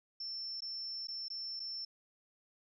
sine tone with dropouts, 5370 Hz, E8, 31 cents sharp, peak -39 dBFS, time 0.2-1.85 s, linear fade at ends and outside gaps 5 ms, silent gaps 0.606-0.62 / 1.072-1.083 / 1.284-1.301 / 1.596-1.6 s, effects none

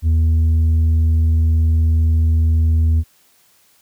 triangle tone with tanh clipping, 80.5 Hz, E2, 41 cents flat, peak -12 dBFS, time 0.02-3.04 s, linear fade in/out 50 ms, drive 8 dB, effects white hiss -55 dBFS RMS until 3.81 s

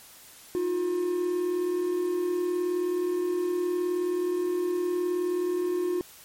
triangle tone pair together, 318.5 / 357.7 Hz, D#4 / F4, +41 / +41 cents, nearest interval major second, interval 200 cents, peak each -32 / -23 dBFS, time 0.55-6.01 s, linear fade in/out 0 ms, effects white hiss -50 dBFS RMS until 6.24 s + MP3 64 kbps

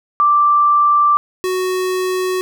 sine / square tone pair in turn, 1174.7 / 370 Hz, D6 / F#4, 0 / 0 cents, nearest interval octave + minor sixth, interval 2000 cents, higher first, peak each -9 / -17 dBFS, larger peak first, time 0.2-1.17 / 1.44-2.41 s, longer neither, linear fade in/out 0 ms, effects none

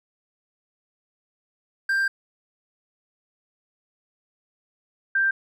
triangle / sine tone pair in turn, 1583 / 1577 Hz, G6 / G6, +17 / +10 cents, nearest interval unison, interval 7 cents, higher first, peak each -18 dBFS, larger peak neither, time 1.89-2.08 / 5.15-5.31 s, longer first, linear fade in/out 5 ms, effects none

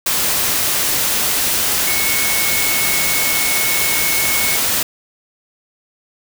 sine tone in noise, 2200 Hz, C#7, 14 cents flat, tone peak -21 dBFS, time 1.87-4.57 s, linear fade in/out 5 ms, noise white, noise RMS -17 dBFS, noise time 0.06-4.83 s, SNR -7 dB, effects none

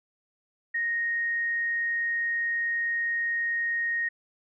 sine tone, 1864.7 Hz, A#6, in tune, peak -25 dBFS, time 0.74-4.09 s, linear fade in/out 10 ms, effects none

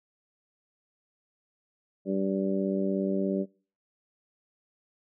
harmonic tone, 96.9 Hz, G2, 20 cents flat, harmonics 2 / 3 / 4 / 5 / 6, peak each -29 / -32 / -31 / -40 / -34 dBFS, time 2.05-3.46 s, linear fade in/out 50 ms, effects noise-tail reverb RT60 0.4 s tail -23 dB re dry

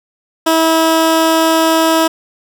15% pulse tone, 323.9 Hz, E4, 30 cents flat, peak -3 dBFS, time 0.46-2.08 s, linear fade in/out 10 ms, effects none

